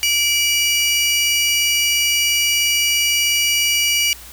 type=tone pair together; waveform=25% pulse; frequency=2323 / 2900 Hz; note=D7 / F#7; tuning=-20 / -35 cents; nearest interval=major third; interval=385 cents; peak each=-14 dBFS; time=0.03-4.13 s; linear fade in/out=0 ms; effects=added 60 Hz sine -42 dBFS peak until 4.32 s + white hiss -39 dBFS RMS until 4.32 s